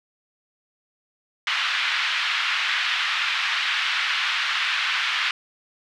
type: band-pass noise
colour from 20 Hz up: white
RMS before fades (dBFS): -24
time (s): 1.47-5.31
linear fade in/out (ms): 2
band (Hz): 1200 to 3400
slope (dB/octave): 24
effects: none